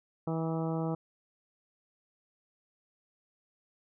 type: harmonic tone with a mistuned harmonic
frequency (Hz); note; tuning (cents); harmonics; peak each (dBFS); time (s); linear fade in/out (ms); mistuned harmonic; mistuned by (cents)
162.2; E3; -28; 1 / 2 / 3 / 4 / 5 / 6 / 7 / 8; -32 / -36 / -38 / -41 / -42 / -47 / -48 / -49; 0.27-0.95; 5; 7; +30
effects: none